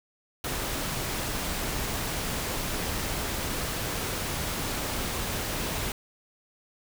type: noise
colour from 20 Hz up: pink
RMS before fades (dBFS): -31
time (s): 0.44-5.92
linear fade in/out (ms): 2
effects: none